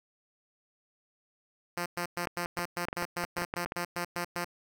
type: tone bursts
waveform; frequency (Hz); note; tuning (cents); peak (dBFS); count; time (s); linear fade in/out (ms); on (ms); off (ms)
5% pulse; 174.61; F3; 0; -20; 14; 1.77-4.446; 5; 89; 110
type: clicks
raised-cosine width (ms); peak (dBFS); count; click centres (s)
0.5; -18; 12; 2.272 / 2.459 / 2.59 / 2.885 / 2.929 / 3.025 / 3.239 / 3.383 / 3.42 / 3.539 / 3.66 / 3.721
effects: none